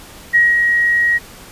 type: tone with ADSR envelope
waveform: sine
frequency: 1896 Hz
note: A#6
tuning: 29 cents sharp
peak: -7 dBFS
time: 0.33-1.19 s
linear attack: 23 ms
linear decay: 200 ms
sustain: -4 dB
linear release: 26 ms
effects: pink hiss -38 dBFS RMS until 1.51 s + resampled to 32000 Hz